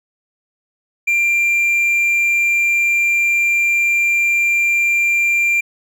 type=tone; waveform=triangle; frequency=2377 Hz; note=D7; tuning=20 cents sharp; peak=-11 dBFS; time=1.07-5.61 s; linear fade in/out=10 ms; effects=none